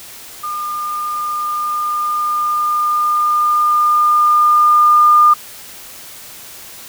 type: tone with level ramp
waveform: sine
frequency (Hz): 1209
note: D6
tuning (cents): +50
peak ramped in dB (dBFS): -20 to -5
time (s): 0.43-5.34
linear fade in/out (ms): 10
effects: white hiss -35 dBFS RMS until 6.88 s